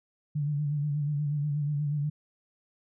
sine tone with vibrato, 146.7 Hz, D3, 2 cents flat, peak -26 dBFS, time 0.35-2.1 s, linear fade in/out 10 ms, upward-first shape sine, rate 8.3 Hz, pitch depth 51 cents each way, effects none

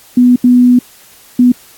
sine tone bursts at uneven times, 246.9 Hz, B3, in tune, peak -3 dBFS, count 3, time 0.17-0.36 / 0.44-0.79 / 1.39-1.52 s, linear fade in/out 5 ms, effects white hiss -41 dBFS RMS until 1.77 s + AAC 64 kbps

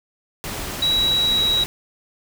pink noise, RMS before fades -29 dBFS, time 0.44-1.66 s, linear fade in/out 0 ms
sine tone with pitch glide, 3885 to 3860 Hz, B7 to B7, -29 to -40 cents, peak -16 dBFS, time 0.82-1.64 s, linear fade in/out 5 ms, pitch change -11 cents, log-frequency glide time 1.14-1.52 s
effects none

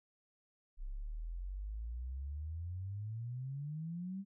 sine exponential sweep, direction up, 31.8 to 200.1 Hz, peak -39 dBFS, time 0.77-4.25 s, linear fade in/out 50 ms, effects none

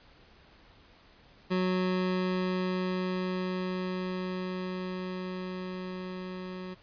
25% pulse tone with level ramp, 184 Hz, F#3, 9 cents flat, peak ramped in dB -22 to -34 dBFS, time 1.5-6.75 s, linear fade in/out 20 ms, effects pink hiss -58 dBFS RMS until 6.82 s + resampled to 11025 Hz

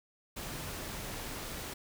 sine tone in noise, 150 Hz, D3, 37 cents sharp, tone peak -47 dBFS, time 0.43-0.68 s, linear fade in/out 10 ms, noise pink, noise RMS -41 dBFS, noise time 0.36-1.74 s, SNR -9 dB, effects none

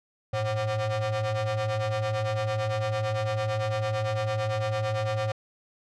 35% pulse ring-modulated tone, 213.7 Hz, G#3, 50 cents sharp, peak -21 dBFS, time 0.33-5.32 s, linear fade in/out 5 ms, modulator 325 Hz, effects low-pass 5000 Hz 12 dB/octave

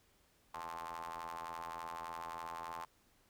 sawtooth ring-modulated tone, 83.4 Hz, E2, 21 cents sharp, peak -36 dBFS, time 0.54-2.85 s, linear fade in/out 5 ms, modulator 965 Hz, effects pink hiss -71 dBFS RMS until 3.29 s

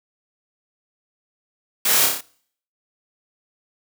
white noise with echo, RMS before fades -19 dBFS, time 1.85-2.06 s, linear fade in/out 5 ms, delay 30 ms, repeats 5, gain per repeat -3 dB, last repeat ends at 2.21 s, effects noise-tail reverb RT60 0.6 s tail -24 dB re dry + high-pass 200 Hz 12 dB/octave

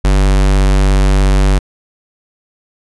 square tone, 48.44 Hz, G1, 20 cents flat, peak -8 dBFS, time 0.04-1.59 s, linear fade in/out 10 ms, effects resampled to 24000 Hz

